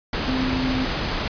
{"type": "tone in noise", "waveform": "sine", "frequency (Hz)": 258.7, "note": "C4", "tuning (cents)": -19, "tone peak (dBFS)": -22, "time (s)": [0.28, 0.85], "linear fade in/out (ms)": 2, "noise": "pink", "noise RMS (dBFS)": -25, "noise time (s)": [0.13, 1.28], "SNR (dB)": 0, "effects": ["resampled to 11025 Hz"]}